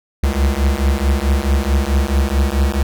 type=beating tone pair; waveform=square; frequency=66.6 / 71.2 Hz; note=C2 / C#2; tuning=+31 / +47 cents; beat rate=4.6 Hz; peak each=-17 dBFS; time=0.23-2.83 s; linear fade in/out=5 ms; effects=none